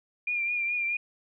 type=tone with vibrato; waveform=sine; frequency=2403 Hz; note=D7; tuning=39 cents sharp; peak=-26 dBFS; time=0.27-0.97 s; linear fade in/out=5 ms; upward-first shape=triangle; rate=4.7 Hz; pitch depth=44 cents each way; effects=none